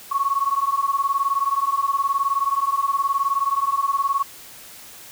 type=beating tone pair; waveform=sine; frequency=1100 / 1119 Hz; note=C#6 / C#6; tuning=-14 / +16 cents; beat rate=19 Hz; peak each=-21 / -22 dBFS; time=0.11-4.23 s; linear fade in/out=10 ms; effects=white hiss -42 dBFS RMS until 5.11 s